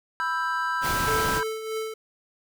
triangle chord, E minor, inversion second, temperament just, 988.9 / 1318.5 / 1582.2 Hz, B5 / E6 / G6, +2 / 0 / +16 cents, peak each -27 dBFS, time 0.2-1.43 s, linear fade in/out 0 ms
pink noise, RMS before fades -29 dBFS, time 0.81-1.42 s, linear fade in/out 50 ms
square tone with tremolo, 440 Hz, A4, in tune, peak -27 dBFS, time 1.07-1.94 s, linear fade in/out 5 ms, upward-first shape triangle, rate 3.2 Hz, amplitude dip 60%
effects none

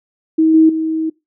sine tone with level steps, 318.9 Hz, D#4, 43 cents sharp, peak -8 / -5 / -15 dBFS, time 0.38-1.1 s, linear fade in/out 10 ms, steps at 0.54 / 0.69 s, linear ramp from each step 5 ms, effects noise-tail reverb RT60 0.2 s tail -21 dB re dry

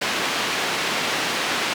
white band-pass noise, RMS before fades -24 dBFS, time 0.01-1.74 s, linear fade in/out 10 ms, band 180 to 3300 Hz, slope 12 dB/octave, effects none

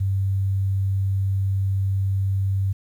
sine tone, 97 Hz, G2, 18 cents flat, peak -19 dBFS, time 0-2.73 s, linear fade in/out 10 ms, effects 9-bit

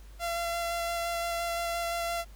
sawtooth tone with vibrato, 682 Hz, F5, 41 cents flat, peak -26 dBFS, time 0.19-2.25 s, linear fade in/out 50 ms, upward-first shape square, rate 5.8 Hz, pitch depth 8 cents each way, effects added 50 Hz sine -46 dBFS peak until 2.35 s + pink hiss -59 dBFS RMS until 2.35 s

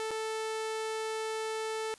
sawtooth tone with dropouts, 440 Hz, A4, in tune, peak -29 dBFS, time 0-1.94 s, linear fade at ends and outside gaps 0 ms, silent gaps 0.108-0.113 s, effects white hiss -57 dBFS RMS until 1.98 s + resampled to 24000 Hz

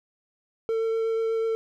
triangle tone with vibrato, 449.9 Hz, A4, 39 cents sharp, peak -21 dBFS, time 0.69-1.55 s, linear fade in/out 0 ms, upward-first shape triangle, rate 8.1 Hz, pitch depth 11 cents each way, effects none

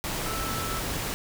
sine tone in noise, 1318.5 Hz, E6, in tune, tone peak -34 dBFS, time 0.26-0.79 s, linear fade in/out 0 ms, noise pink, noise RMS -31 dBFS, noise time 0.04-1.14 s, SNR -6 dB, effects none

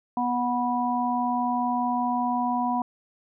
harmonic tone, 244.9 Hz, B3, 14 cents flat, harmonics 1 / 3 / 4, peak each -27 / -27 / -27 dBFS, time 0.17-2.82 s, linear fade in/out 2 ms, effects none

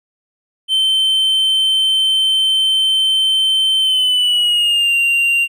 triangle tone with pitch glide, 3094 to 2772 Hz, G7 to F7, -23 to -14 cents, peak -10 dBFS, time 0.68-5.48 s, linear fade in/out 50 ms, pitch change -191 cents, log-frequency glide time 3.81-4.95 s, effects none

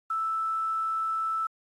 sine tone with quantisation, 1318.5 Hz, E6, in tune, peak -26 dBFS, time 0.1-1.47 s, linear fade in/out 5 ms, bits 9, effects AAC 32 kbps

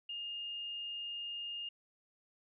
sine tone, 2830 Hz, F7, 22 cents sharp, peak -39 dBFS, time 0.09-1.69 s, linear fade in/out 5 ms, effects none

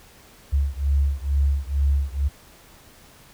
sine beating tone pair, 69 / 71.2 Hz, C#2 / C#2, -7 / +47 cents, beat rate 2.2 Hz, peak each -21 / -22 dBFS, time 0.52-2.29 s, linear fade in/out 20 ms, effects pink hiss -50 dBFS RMS until 3.33 s

